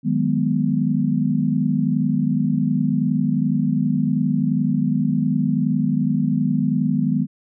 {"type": "chord", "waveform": "sine", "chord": "G# minor seventh", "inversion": "second", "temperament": "equal", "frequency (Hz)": [155.56, 185, 207.7, 246.9], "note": ["D#3", "F#3", "G#3", "B3"], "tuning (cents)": [0, 0, 0, 0], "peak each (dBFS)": [-22, -25, -22, -21], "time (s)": [0.03, 7.27], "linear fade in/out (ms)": 50, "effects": []}